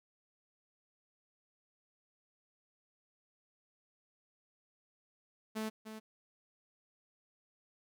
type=tone with echo; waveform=sawtooth; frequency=218.2 Hz; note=A3; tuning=14 cents flat; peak=-32 dBFS; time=5.55-5.7 s; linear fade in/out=20 ms; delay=300 ms; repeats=1; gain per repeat=-9 dB; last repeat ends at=6 s; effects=none